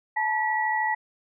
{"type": "tone cluster", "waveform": "sine", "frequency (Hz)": [868, 941, 1938], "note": ["A5", "A#5", "B6"], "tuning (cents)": [-24, 16, -33], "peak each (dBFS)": [-25, -34, -26], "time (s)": [0.16, 0.95], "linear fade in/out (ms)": 10, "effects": []}